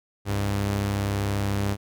sawtooth tone pair together, 67.5 / 100.73 Hz, C#2 / G2, -45 / +48 cents, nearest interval perfect fifth, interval 693 cents, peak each -29 / -20 dBFS, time 0.25-1.77 s, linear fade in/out 50 ms, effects none

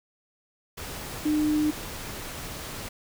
sine tone in noise, 303 Hz, D#4, 46 cents flat, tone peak -21 dBFS, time 1.25-1.71 s, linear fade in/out 10 ms, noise pink, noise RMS -37 dBFS, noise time 0.77-2.89 s, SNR +13 dB, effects none

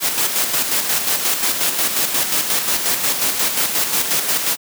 white noise with tremolo, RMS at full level -17 dBFS, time 0-4.57 s, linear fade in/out 50 ms, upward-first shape square, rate 5.6 Hz, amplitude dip 45%, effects high-pass 150 Hz 12 dB/octave

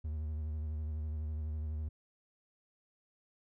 triangle tone with vibrato, 77 Hz, D#2, 17 cents flat, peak -33 dBFS, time 0.04-1.89 s, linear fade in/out 10 ms, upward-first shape triangle, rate 12 Hz, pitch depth 53 cents each way, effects none

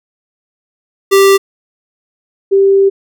square / sine tone pair in turn, 392 / 392 Hz, G4 / G4, 0 / 0 cents, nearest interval unison, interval 0 cents, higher neither, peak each -5 dBFS, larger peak neither, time 1.11-1.38 / 2.51-2.9 s, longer second, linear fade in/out 20 ms, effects none

